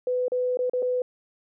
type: tone with dropouts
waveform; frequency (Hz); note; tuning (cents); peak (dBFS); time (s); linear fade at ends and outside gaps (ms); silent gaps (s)
sine; 500; B4; +21; -22; 0.07-1.02; 2; 0.282-0.319 / 0.572-0.59 / 0.697-0.734 / 0.823-0.827
effects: none